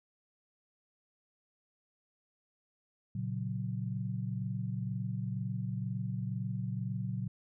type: chord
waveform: sine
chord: F# major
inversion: first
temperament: equal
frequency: 116.54 / 138.59 / 185 Hz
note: A#2 / C#3 / F#3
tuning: 0 / 0 / 0 cents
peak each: -36 / -39 / -38 dBFS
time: 3.15-7.28 s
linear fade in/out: 5 ms
effects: none